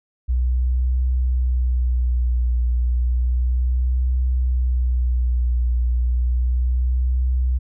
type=tone with vibrato; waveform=sine; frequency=61.7 Hz; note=B1; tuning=1 cent flat; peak=-16 dBFS; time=0.28-7.59 s; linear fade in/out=20 ms; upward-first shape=triangle; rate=0.32 Hz; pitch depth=43 cents each way; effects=none